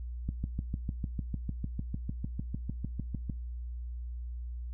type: click train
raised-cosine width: 5 ms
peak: -21 dBFS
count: 21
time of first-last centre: 0.29-3.298 s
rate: 6.65 Hz
effects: noise-tail reverb RT60 0.3 s tail -22 dB re dry + added 60 Hz sine -36 dBFS peak until 4.73 s